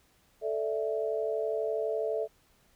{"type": "chord", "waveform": "sine", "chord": "A suspended fourth", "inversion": "none", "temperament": "equal", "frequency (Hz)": [440, 587.3, 659.3], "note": ["A4", "D5", "E5"], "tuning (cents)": [0, 0, 0], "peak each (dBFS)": [-31, -35, -33], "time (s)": [0.41, 2.28], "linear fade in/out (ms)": 50, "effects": ["pink hiss -66 dBFS RMS until 2.75 s"]}